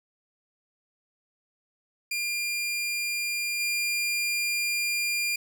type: tone with level steps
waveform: sawtooth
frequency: 2400 Hz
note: D7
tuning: 37 cents sharp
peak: -24 / -22 dBFS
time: 2.11-5.36 s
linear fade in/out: 5 ms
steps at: 3.59 s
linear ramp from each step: 20 ms
effects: none